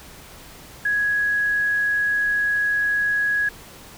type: tone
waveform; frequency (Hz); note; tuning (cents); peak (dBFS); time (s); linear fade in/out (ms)
sine; 1667; G#6; +6; -18; 0.85-3.49; 5
effects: pink hiss -43 dBFS RMS until 3.97 s